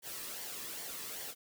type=noise with flanger; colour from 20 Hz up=white; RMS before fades=-43 dBFS; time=0.02-1.35 s; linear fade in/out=50 ms; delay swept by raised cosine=0.77 to 1.37 ms; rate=2.5 Hz; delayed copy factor=-0.5; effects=none